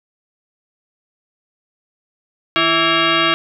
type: tone with frequency modulation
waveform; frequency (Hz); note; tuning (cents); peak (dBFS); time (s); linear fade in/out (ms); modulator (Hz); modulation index
sine; 829; G#5; -3; -12; 2.56-3.34; 0; 494; 5.4
effects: none